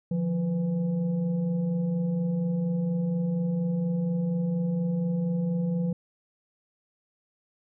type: tone with frequency modulation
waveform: sine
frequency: 174.61 Hz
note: F3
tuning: in tune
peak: -24 dBFS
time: 0.11-5.93 s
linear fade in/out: 5 ms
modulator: 325 Hz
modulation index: 0.5
effects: none